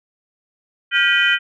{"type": "tone cluster", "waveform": "sine", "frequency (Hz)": [1417, 1585, 1938, 2462, 3055], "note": ["F6", "G6", "B6", "D#7", "G7"], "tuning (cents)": [25, 19, -33, -19, -45], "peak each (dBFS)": -19, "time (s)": [0.91, 1.39], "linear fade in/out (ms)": 50, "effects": ["tanh soft clip ceiling -2 dBFS"]}